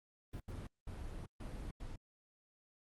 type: noise bursts at uneven times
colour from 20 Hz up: brown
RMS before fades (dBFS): -45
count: 5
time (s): 0.33-0.4 / 0.48-0.67 / 0.87-1.26 / 1.4-1.71 / 1.8-1.96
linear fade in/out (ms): 5
effects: Opus 32 kbps